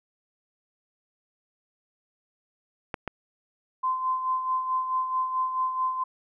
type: clicks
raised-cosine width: 0.5 ms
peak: -15 dBFS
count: 2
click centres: 2.942 / 3.077 s
type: tone with tremolo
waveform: sine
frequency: 1033 Hz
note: C6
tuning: 22 cents flat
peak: -22 dBFS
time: 3.83-6.04 s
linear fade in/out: 10 ms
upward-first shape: sine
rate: 4.6 Hz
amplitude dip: 55%
effects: none